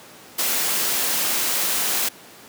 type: noise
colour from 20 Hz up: white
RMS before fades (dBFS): -22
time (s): 0.38-2.09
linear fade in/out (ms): 10
effects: pink hiss -44 dBFS RMS until 2.48 s + high-pass 200 Hz 12 dB/octave